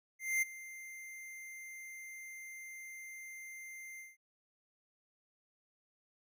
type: tone with ADSR envelope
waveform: square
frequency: 2093 Hz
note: C7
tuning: in tune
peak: -29 dBFS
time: 0.19-4.17 s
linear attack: 230 ms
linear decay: 17 ms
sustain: -18 dB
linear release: 180 ms
effects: none